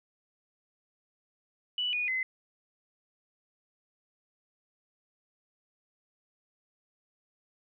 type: tone with pitch steps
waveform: sine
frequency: 2960 / 2460 / 2045 Hz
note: F#7 / D#7 / C7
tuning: 0 / -20 / -40 cents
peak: -28 dBFS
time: 1.78-2.23 s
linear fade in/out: 2 ms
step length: 150 ms
effects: none